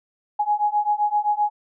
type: beating tone pair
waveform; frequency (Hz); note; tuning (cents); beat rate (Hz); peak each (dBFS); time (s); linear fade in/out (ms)
sine; 830.6 / 838.3; G#5 / G#5; 0 / +16; 7.7; -22 / -21; 0.39-1.5; 10
effects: none